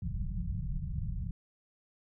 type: low-pass noise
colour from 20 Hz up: pink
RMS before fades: -35 dBFS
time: 0.02-1.31 s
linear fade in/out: 2 ms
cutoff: 190 Hz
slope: 96 dB/octave
effects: none